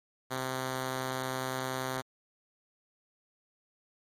5% pulse tone, 130.3 Hz, C3, 7 cents flat, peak -21 dBFS, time 0.3-2.02 s, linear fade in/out 20 ms, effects MP3 64 kbps

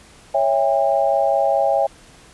sine chord, C# diminished, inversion none, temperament equal with one note detuned, 554.4 / 659.3 / 804.2 Hz, C#5 / E5 / G5, 0 / 0 / +44 cents, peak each -19 dBFS, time 0.34-1.87 s, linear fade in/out 10 ms, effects pink hiss -47 dBFS RMS until 2.33 s + resampled to 24000 Hz

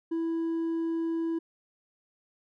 sine tone with hard clipping, 329.6 Hz, E4, in tune, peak -28 dBFS, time 0.11-1.39 s, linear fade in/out 10 ms, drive 2 dB, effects none

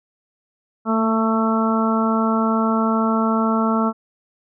harmonic tone with a mistuned harmonic, 222.2 Hz, A3, 17 cents sharp, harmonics 1 / 2 / 3 / 4 / 5 / 6, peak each -18 / -26 / -26 / -27 / -26 / -24 dBFS, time 0.85-3.93 s, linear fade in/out 50 ms, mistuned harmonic 1, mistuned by +16 cents, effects none

